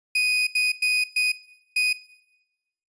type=tone bursts at uneven times; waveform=35% pulse; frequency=2489 Hz; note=D#7; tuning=in tune; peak=-17 dBFS; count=5; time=0.15-0.47 / 0.55-0.72 / 0.82-1.04 / 1.16-1.32 / 1.76-1.93 s; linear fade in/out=5 ms; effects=noise-tail reverb RT60 1.0 s tail -19 dB re dry + resampled to 22050 Hz